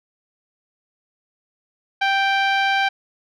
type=tone with low-pass filter; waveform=10% pulse; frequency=784 Hz; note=G5; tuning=in tune; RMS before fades=-19 dBFS; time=2.01-2.89 s; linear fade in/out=10 ms; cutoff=2500 Hz; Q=0.61; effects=none